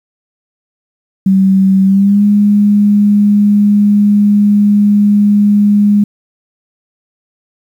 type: tone with pitch glide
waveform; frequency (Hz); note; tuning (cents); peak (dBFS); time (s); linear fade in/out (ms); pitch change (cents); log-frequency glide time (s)
sine; 191.9 to 205.7; G3 to G#3; -37 to -16; -5; 1.26-6.04; 5; +121; 1.85-2.24
effects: 7-bit